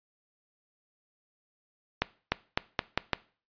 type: accelerating click train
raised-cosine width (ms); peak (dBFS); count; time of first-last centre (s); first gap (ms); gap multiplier
0.3; -8; 6; 2.02-3.133; 300; 0.85
effects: noise-tail reverb RT60 0.4 s tail -20 dB re dry + resampled to 11025 Hz